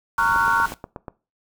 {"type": "chord", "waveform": "sine", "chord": "Gb major seventh", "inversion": "first", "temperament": "just", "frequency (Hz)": [925, 1110, 1387.5, 1480], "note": ["Bb5", "Db6", "F6", "Gb6"], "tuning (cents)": [-14, 2, -12, 0], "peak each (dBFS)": -22, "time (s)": [0.18, 0.66], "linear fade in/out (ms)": 5}
{"type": "noise", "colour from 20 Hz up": "pink", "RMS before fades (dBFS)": -36, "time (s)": [0.18, 0.74], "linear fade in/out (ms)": 0}
{"type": "click train", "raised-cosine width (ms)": 1, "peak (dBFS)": -18, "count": 7, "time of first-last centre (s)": [0.36, 1.082], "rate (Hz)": 8.31}
{"effects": ["noise-tail reverb RT60 0.3 s tail -20 dB re dry"]}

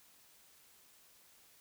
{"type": "silence", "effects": ["white hiss -64 dBFS RMS until 1.6 s"]}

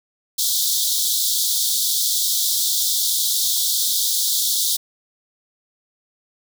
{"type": "high-pass noise", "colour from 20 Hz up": "pink", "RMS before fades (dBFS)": -20, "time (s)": [0.38, 4.77], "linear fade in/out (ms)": 10, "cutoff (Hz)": 3400, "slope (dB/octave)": 96, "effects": []}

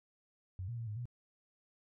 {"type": "tone with pitch steps", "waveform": "sine", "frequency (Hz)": [93, 118.6, 115.6, 105.3, 121.5], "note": ["F#2", "A#2", "A#2", "G#2", "B2"], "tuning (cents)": [9, 30, -14, 24, -28], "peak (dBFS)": -38, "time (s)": [0.59, 1.055], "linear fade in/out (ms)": 0, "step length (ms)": 93, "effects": []}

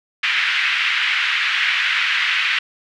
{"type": "band-pass noise", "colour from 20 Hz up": "white", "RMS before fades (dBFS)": -19, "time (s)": [0.23, 2.59], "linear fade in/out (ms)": 5, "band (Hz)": [1600, 2800], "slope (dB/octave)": 24, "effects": []}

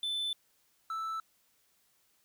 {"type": "tone pair in turn", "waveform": "triangle", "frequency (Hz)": [3520, 1318.5], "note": ["A7", "E6"], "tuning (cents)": [0, 0], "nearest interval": "octave + perfect fourth", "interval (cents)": 1700, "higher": "first", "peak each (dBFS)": [-30, -32], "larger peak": "first", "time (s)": [[0.03, 0.33], [0.9, 1.2]], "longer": "neither", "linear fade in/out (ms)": 2, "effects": ["white hiss -71 dBFS RMS until 2.24 s"]}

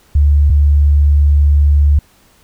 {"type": "tone pair in turn", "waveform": "sine", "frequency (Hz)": [72.6, 72.6], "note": ["D2", "D2"], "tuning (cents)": [-19, -19], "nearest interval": "unison", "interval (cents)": 0, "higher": "neither", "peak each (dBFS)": -6, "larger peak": "neither", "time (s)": [[0.15, 0.5], [0.5, 1.99]], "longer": "second", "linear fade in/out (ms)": 5, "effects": ["pink hiss -50 dBFS RMS until 2.43 s"]}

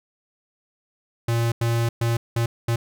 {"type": "tone bursts at uneven times", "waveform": "square", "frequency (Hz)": 116.54, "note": "A#2", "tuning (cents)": 0, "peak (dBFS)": -20, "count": 5, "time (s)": [[1.28, 1.52], [1.61, 1.89], [2.01, 2.17], [2.36, 2.46], [2.68, 2.76]], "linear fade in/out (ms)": 5, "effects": []}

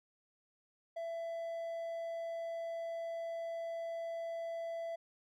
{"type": "tone", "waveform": "triangle", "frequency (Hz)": 667, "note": "E5", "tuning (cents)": 20, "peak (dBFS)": -36, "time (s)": [0.96, 4.96], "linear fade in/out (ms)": 10, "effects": []}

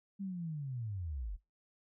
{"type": "linear sweep", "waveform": "sine", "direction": "down", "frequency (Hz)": [201.1, 41.55], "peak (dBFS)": -37, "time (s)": [0.19, 1.37], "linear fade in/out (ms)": 20, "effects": ["noise-tail reverb RT60 0.2 s tail -21 dB re dry"]}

